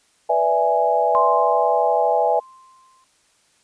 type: chord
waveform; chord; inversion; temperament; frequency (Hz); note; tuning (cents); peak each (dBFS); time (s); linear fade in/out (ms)
sine; E dominant seventh; second; equal; 493.9 / 587.3 / 659.3 / 830.6; B4 / D5 / E5 / G#5; 0 / 0 / 0 / 0; -22 / -23 / -20 / -19; 0.29-2.4; 10
type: tone with exponential decay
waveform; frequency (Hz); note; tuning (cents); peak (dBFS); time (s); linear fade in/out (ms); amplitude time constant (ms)
sine; 1046.5; C6; 0; -15; 1.15-3.04; 0; 410
effects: white hiss -60 dBFS RMS until 3.63 s + resampled to 22050 Hz